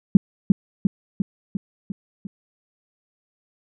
sine tone with echo, 195.8 Hz, G3, 2 cents flat, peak -4 dBFS, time 0.15-0.17 s, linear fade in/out 2 ms, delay 350 ms, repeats 6, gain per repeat -4 dB, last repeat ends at 2.27 s, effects none

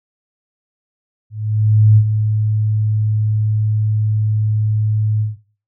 sine tone with ADSR envelope, 107.4 Hz, A2, 41 cents flat, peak -5 dBFS, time 1.3-5.37 s, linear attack 670 ms, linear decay 67 ms, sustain -8 dB, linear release 160 ms, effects noise-tail reverb RT60 0.4 s tail -17 dB re dry

